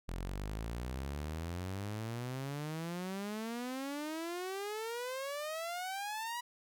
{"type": "exponential sweep", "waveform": "sawtooth", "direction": "up", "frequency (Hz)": [42.23, 978], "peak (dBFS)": -34, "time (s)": [0.08, 6.41], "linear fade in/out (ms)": 10, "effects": []}